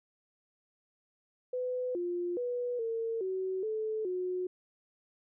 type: tone with pitch steps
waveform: sine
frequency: 502 / 351.3 / 489.1 / 454.8 / 376.6 / 435.4 / 364.9 Hz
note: B4 / F4 / B4 / A#4 / F#4 / A4 / F#4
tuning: +28 / +10 / -17 / -43 / +31 / -18 / -24 cents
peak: -31 dBFS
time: 1.53-4.47 s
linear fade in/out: 5 ms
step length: 420 ms
effects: none